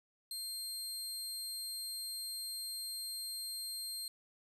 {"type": "tone", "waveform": "25% pulse", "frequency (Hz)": 4200, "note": "C8", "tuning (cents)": 6, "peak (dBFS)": -35, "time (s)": [0.31, 4.08], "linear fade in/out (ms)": 2, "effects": ["11-bit"]}